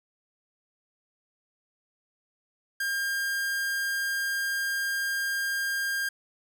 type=tone; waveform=45% pulse; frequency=1606 Hz; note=G6; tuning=41 cents sharp; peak=-27 dBFS; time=2.8-6.09 s; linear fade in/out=5 ms; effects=none